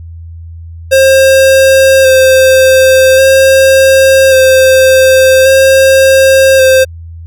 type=tone with vibrato; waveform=square; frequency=529 Hz; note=C5; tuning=19 cents sharp; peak=-3 dBFS; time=0.91-6.85 s; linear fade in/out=20 ms; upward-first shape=square; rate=0.44 Hz; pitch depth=15 cents each way; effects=added 83 Hz sine -24 dBFS peak until 7.26 s